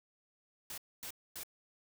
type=noise bursts; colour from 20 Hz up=white; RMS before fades=-44 dBFS; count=3; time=0.7-1.434 s; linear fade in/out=2 ms; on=78 ms; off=250 ms; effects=none